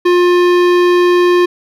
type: tone with hard clipping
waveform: sine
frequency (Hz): 354.6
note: F4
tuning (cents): +26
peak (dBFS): -9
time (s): 0.05-1.46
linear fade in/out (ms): 10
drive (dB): 17
effects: none